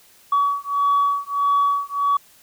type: beating tone pair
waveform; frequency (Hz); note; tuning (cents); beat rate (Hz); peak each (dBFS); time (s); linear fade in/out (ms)
sine; 1133 / 1134.6; C#6 / C#6; +37 / +40; 1.6; -19; 0.32-2.17; 5
effects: tanh soft clip ceiling -11 dBFS + white hiss -52 dBFS RMS until 2.42 s